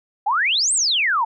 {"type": "exponential two-way sweep", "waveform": "sine", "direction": "up then down", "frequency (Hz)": [764, 8870, 848], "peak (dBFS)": -16, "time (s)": [0.26, 1.25], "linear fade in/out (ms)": 10, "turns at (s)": 0.73, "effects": []}